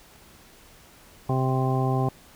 harmonic tone, 130.81 Hz, C3, in tune, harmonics 1 / 2 / 3 / 4 / 5 / 6 / 8, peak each -23 / -30 / -30 / -37 / -34 / -30 / -34 dBFS, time 1.29-2.09 s, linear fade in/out 5 ms, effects pink hiss -52 dBFS RMS until 2.35 s

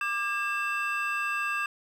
triangle tone cluster, 1188 / 1623 / 2665 Hz, D6 / G#6 / E7, +20 / -40 / +18 cents, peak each -30 dBFS, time 0.01-1.66 s, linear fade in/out 2 ms, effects none

